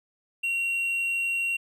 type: tone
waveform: triangle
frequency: 2746 Hz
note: F7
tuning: 30 cents flat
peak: -23 dBFS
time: 0.43-1.57 s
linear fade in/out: 10 ms
effects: none